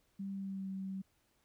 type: tone with pitch glide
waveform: sine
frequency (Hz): 196 to 191.74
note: G3 to G3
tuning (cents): 0 to -38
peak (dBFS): -38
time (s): 0.19-1.02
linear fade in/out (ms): 10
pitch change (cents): -38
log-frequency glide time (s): 0.31-0.69
effects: pink hiss -75 dBFS RMS until 1.44 s